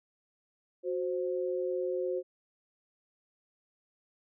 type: tone pair together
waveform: sine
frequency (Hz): 367.3 / 524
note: F#4 / C5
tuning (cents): -13 / +2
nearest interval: tritone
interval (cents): 615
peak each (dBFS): -32 / -33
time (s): 0.83-2.23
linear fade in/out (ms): 50
effects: none